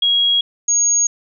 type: tone pair in turn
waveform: sine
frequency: 3300 / 6600 Hz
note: G#7 / G#8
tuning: -12 / -12 cents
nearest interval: octave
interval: 1200 cents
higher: second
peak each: -12 dBFS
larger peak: neither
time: 0.02-0.41 / 0.68-1.07 s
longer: neither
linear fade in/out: 5 ms
effects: none